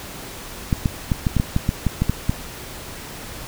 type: clicks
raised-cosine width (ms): 5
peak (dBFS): -5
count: 12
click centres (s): 0.728 / 0.858 / 1.118 / 1.268 / 1.367 / 1.399 / 1.564 / 1.691 / 1.867 / 2.02 / 2.096 / 2.295
effects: pink hiss -35 dBFS RMS until 3.47 s